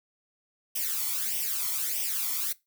blue noise with flanger, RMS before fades -30 dBFS, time 0.75-2.53 s, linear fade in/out 10 ms, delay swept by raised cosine 0.35 to 0.93 ms, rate 1.6 Hz, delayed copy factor +0.8, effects noise-tail reverb RT60 0.2 s tail -20 dB re dry

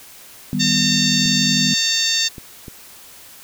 sine chord, Eb augmented, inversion none, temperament equal, 155.56 / 196 / 246.9 Hz, Eb3 / G3 / B3, 0 / 0 / 0 cents, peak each -24 / -22 / -22 dBFS, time 0.53-1.74 s, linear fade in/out 0 ms
harmonic tone, 907 Hz, A#5, 48 cents flat, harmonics 2 / 3 / 4 / 5 / 6 / 7 / 8, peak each -27 / -27 / -21 / -21 / -26 / -25 / -26 dBFS, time 0.59-2.29 s, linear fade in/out 20 ms
clicks, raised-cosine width 3 ms, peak -21 dBFS, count 3, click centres 1.258 / 2.382 / 2.682 s
effects white hiss -42 dBFS RMS until 3.43 s

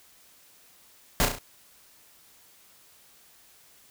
pink noise with echo, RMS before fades -22 dBFS, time 1.2-1.25 s, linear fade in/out 0 ms, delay 34 ms, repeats 4, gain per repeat -5 dB, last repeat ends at 1.386 s, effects white hiss -57 dBFS RMS until 3.9 s

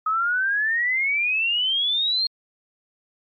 sine exponential sweep, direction up, 1260 to 4271 Hz, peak -19 dBFS, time 0.06-2.27 s, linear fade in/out 5 ms, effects MP3 48 kbps

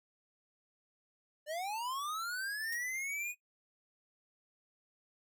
square linear sweep, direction up, 580 to 2489 Hz, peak -37 dBFS, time 1.46-3.35 s, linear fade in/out 50 ms
violet noise with exponential decay, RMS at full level -38 dBFS, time 2.72-2.81 s, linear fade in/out 5 ms, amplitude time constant 19 ms
effects noise-tail reverb RT60 0.1 s tail -19 dB re dry

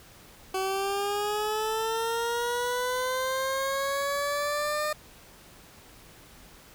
20% pulse linear sweep, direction up, 377.3 to 608 Hz, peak -22 dBFS, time 0.54-4.93 s, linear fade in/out 5 ms, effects pink hiss -52 dBFS RMS until 6.74 s

